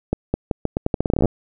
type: accelerating click train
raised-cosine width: 2 ms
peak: -5 dBFS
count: 18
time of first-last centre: 0.13-1.257 s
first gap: 210 ms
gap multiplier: 0.82
effects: none